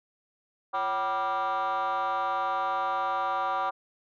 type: tone with frequency modulation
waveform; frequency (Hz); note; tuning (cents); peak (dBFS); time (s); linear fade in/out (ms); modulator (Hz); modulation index
sine; 973; B5; -26; -23; 0.73-3.71; 20; 209; 1.6
effects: tanh soft clip ceiling -25 dBFS